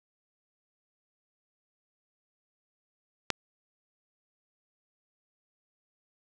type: click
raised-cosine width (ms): 0.2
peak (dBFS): -8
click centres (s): 3.303
effects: none